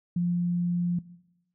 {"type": "tone", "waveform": "sine", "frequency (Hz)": 174.9, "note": "F3", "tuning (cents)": 3, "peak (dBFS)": -23, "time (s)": [0.16, 0.99], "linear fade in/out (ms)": 5, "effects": ["noise-tail reverb RT60 0.9 s tail -19 dB re dry"]}